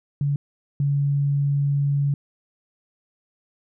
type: tone pair in turn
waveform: sine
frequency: 142.6 / 141.7 Hz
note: C#3 / C#3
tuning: +49 / +38 cents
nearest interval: unison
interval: 11 cents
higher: first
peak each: -19 / -18 dBFS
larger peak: second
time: 0.21-0.36 / 0.8-2.14 s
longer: second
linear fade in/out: 2 ms
effects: none